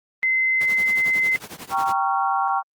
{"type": "tone", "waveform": "sine", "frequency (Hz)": 2060, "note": "C7", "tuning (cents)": -28, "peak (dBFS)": -17, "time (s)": [0.23, 1.36], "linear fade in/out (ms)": 0}
{"type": "noise with tremolo", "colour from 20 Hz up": "pink", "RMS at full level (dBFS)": -33, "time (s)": [0.6, 1.93], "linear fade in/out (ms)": 10, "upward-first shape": "triangle", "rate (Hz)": 11, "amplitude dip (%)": 95}
{"type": "chord", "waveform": "sine", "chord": "G half-diminished seventh", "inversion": "none", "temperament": "equal with one note detuned", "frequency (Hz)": [784, 932.3, 1108.7, 1372.1], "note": ["G5", "Bb5", "Db6", "F6"], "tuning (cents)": [0, 0, 0, -31], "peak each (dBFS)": [-22, -26, -24, -27], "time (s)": [1.7, 2.63], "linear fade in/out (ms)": 50}
{"effects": ["high-pass 150 Hz 12 dB/octave", "Opus 32 kbps"]}